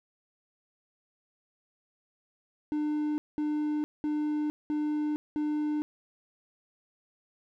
triangle tone bursts, 300.4 Hz, D4, 39 cents sharp, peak -25 dBFS, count 5, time 2.72-5.82 s, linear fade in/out 0 ms, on 460 ms, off 200 ms, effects none

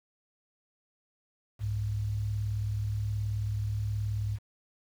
sine tone pair together, 66 / 104.77 Hz, C2 / G#2, +16 / +16 cents, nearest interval minor sixth, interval 800 cents, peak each -37 / -29 dBFS, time 1.59-4.39 s, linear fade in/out 50 ms, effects 9-bit

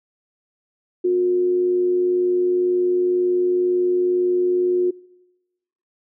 sine tone with amplitude modulation, 360.2 Hz, F#4, 46 cents flat, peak -14 dBFS, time 1.04-4.91 s, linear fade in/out 10 ms, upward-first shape sine, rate 102 Hz, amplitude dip 30%, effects noise-tail reverb RT60 1.0 s tail -24 dB re dry

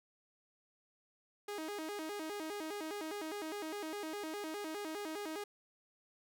sawtooth tone with vibrato, 360 Hz, F#4, 47 cents flat, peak -36 dBFS, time 1.48-5.44 s, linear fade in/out 5 ms, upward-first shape square, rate 4.9 Hz, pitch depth 230 cents each way, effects none

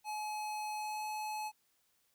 square tone with pitch glide, 850 to 854.9 Hz, G#5 to G#5, +40 to +50 cents, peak -38 dBFS, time 0.04-1.52 s, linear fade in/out 50 ms, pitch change +10 cents, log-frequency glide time 0.79-1.04 s, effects white hiss -75 dBFS RMS until 2.14 s

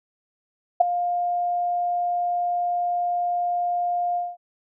sine tone with ADSR envelope, 705 Hz, F5, 16 cents sharp, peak -8 dBFS, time 0.8-4.37 s, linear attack 10 ms, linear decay 10 ms, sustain -13 dB, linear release 210 ms, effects none

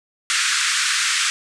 pink band-pass noise, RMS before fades -20 dBFS, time 0.3-1.3 s, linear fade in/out 0 ms, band 1300 to 9100 Hz, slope 48 dB/octave, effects none

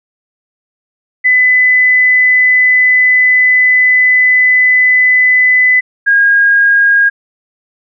sine tone pair in turn, 2006 / 1628.9 Hz, B6 / G#6, +26 / -34 cents, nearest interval major third, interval 360 cents, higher first, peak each -5 dBFS, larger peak neither, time 1.24-5.81 / 6.06-7.1 s, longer first, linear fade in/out 20 ms, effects none

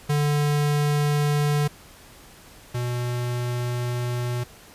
square tone pair in turn, 146.9 / 122.1 Hz, D3 / B2, +1 / -19 cents, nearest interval minor third, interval 320 cents, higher first, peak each -20 / -25 dBFS, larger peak first, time 0.09-1.68 / 2.74-4.44 s, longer second, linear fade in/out 10 ms, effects pink hiss -48 dBFS RMS until 4.74 s + resampled to 32000 Hz

